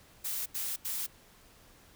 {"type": "noise bursts", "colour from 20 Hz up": "blue", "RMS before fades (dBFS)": -35, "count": 3, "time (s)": [0.24, 1.066], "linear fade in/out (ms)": 10, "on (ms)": 220, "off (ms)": 83, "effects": ["pink hiss -59 dBFS RMS until 1.95 s"]}